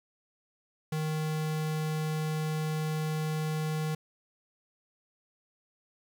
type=tone; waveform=square; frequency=155.56 Hz; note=D#3; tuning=in tune; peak=-30 dBFS; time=0.92-3.95 s; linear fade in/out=5 ms; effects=10-bit